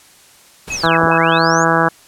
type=noise; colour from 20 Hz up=pink; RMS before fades=-31 dBFS; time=0.67-0.87 s; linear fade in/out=10 ms
type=tone bursts; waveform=sine; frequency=2566 Hz; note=E7; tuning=47 cents flat; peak=-21 dBFS; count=4; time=0.7-1.384 s; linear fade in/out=5 ms; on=66 ms; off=140 ms
type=linear two-way sweep; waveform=sine; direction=down then up; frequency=7010 to 46.44 to 7010 Hz; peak=-22 dBFS; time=0.71-1.65 s; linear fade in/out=20 ms; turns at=1.04 s
type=harmonic tone; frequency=164.81 Hz; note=E3; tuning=in tune; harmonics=1 / 2 / 3 / 4 / 5 / 6 / 7 / 8 / 9 / 10; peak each=-20 / -20 / -20 / -20 / -20 / -20 / -20 / -20 / -20 / -20 dBFS; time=0.83-1.89 s; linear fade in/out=10 ms
effects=white hiss -46 dBFS RMS until 2.07 s + low-pass 11000 Hz 12 dB/octave